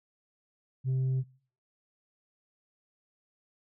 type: tone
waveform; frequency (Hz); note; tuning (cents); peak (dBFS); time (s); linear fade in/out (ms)
sine; 130.81; C3; 0; -23; 0.84-1.24; 50
effects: noise-tail reverb RT60 0.5 s tail -25 dB re dry + tanh soft clip ceiling -25 dBFS